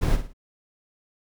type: noise with echo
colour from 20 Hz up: brown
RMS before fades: -20 dBFS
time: 0.01-0.17 s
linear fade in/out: 20 ms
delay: 55 ms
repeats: 3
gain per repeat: -9 dB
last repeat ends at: 0.335 s
effects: none